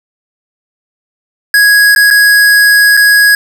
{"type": "tone with dropouts", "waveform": "square", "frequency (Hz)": 1661.2, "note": "G#6", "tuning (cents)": 0, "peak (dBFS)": -4, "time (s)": [1.54, 3.35], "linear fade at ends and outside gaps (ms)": 2, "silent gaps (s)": [[1.95, 1.961], [2.104, 2.109], [2.969, 2.973]], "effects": []}